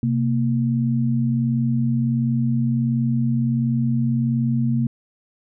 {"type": "tone pair together", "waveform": "sine", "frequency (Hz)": [129.7, 231.1], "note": ["C3", "A#3"], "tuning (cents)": [-15, -15], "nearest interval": "minor seventh", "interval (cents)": 1000, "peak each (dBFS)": -20, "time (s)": [0.03, 4.87], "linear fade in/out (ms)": 2, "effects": []}